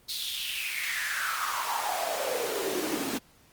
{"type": "noise with high-pass filter sweep", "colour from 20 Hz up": "pink", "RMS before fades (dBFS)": -31, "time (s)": [0.08, 3.19], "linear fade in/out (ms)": 20, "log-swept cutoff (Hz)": [4200, 240], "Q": 5.3, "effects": ["pink hiss -60 dBFS RMS until 3.52 s", "Opus 32 kbps"]}